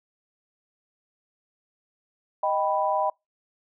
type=chord; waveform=sine; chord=Eb augmented; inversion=none; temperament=equal; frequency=622.3 / 784 / 987.8 Hz; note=Eb5 / G5 / B5; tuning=0 / 0 / 0 cents; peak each=-26 dBFS; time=2.43-3.1 s; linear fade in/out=5 ms; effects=noise-tail reverb RT60 0.2 s tail -26 dB re dry